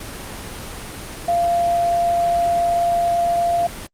sine tone in noise, 690 Hz, F5, 21 cents flat, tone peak -15 dBFS, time 1.28-3.67 s, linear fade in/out 5 ms, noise pink, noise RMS -32 dBFS, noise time 0-3.87 s, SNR +14 dB, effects low-pass 12000 Hz 12 dB/octave + Opus 32 kbps

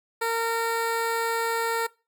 15% pulse tone with notch filter, 458.7 Hz, A#4, 28 cents flat, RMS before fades -26 dBFS, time 0.21-1.87 s, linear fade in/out 10 ms, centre 5700 Hz, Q 1.7, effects noise-tail reverb RT60 0.3 s tail -22 dB re dry

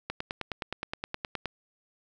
click train, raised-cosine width 0.3 ms, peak -16 dBFS, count 14, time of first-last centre 0.1-1.457 s, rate 9.58 Hz, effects none

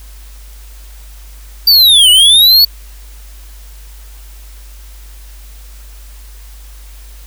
square linear two-way sweep, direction down then up, 4699 to 2889 to 4485 Hz, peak -4 dBFS, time 1.67-2.65 s, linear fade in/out 5 ms, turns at 2.1 s, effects added 50 Hz sine -31 dBFS peak until 7.26 s + white hiss -42 dBFS RMS until 7.26 s

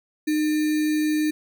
sine tone with sample-and-hold, 306.1 Hz, D#4, 28 cents flat, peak -19 dBFS, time 0.27-1.31 s, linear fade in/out 10 ms, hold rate 2100 Hz, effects none

